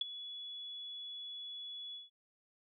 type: tone with ADSR envelope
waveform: sine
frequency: 3400 Hz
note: G#7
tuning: 40 cents sharp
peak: -28 dBFS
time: 0.01-2.1 s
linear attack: 4 ms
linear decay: 15 ms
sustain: -15 dB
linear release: 160 ms
effects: none